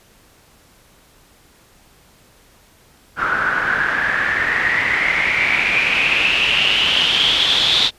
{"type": "noise with low-pass filter sweep", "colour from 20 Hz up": "white", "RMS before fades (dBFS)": -17, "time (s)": [3.16, 7.91], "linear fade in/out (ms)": 50, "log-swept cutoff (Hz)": [1400, 3700], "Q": 8.4, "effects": ["pink hiss -51 dBFS RMS until 7.98 s", "resampled to 32000 Hz"]}